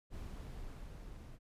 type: noise with level ramp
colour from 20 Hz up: brown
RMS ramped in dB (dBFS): -44 to -51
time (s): 0.1-1.39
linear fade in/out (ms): 50
effects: resampled to 32000 Hz